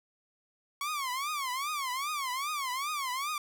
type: tone with vibrato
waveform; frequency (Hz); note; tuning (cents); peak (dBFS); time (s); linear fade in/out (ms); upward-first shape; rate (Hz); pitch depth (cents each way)
sawtooth; 1108.7; C#6; 0; -28; 0.81-3.38; 2; triangle; 2.5; 220
effects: none